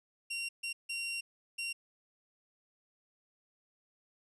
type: tone bursts at uneven times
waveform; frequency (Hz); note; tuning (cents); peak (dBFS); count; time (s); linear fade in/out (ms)
sawtooth; 2754; F7; -25; -32; 4; 0.3-0.49 / 0.63-0.73 / 0.89-1.21 / 1.58-1.73; 10
effects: resampled to 24000 Hz